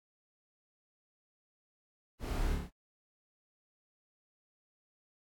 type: noise with echo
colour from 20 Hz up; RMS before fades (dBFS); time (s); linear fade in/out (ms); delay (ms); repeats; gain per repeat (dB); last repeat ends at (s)
brown; -37; 2.19-2.57; 50; 28; 5; -2; 2.71
effects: AAC 64 kbps